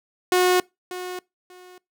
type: tone with echo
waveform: sawtooth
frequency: 363.4 Hz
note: F#4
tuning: 31 cents flat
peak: -12 dBFS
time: 0.32-0.6 s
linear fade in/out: 2 ms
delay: 590 ms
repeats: 2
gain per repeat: -14 dB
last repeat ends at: 1.78 s
effects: noise-tail reverb RT60 0.2 s tail -23 dB re dry